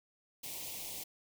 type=band-stop noise; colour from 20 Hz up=white; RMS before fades=-43 dBFS; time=0.43-1.04 s; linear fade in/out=10 ms; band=1000 to 2100 Hz; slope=48 dB/octave; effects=none